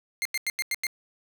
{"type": "tone bursts", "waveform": "sawtooth", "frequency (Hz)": 2108, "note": "C7", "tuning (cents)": 12, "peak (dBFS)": -22, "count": 6, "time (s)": [0.22, 0.868], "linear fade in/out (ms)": 0, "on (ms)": 33, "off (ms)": 90, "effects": ["10-bit"]}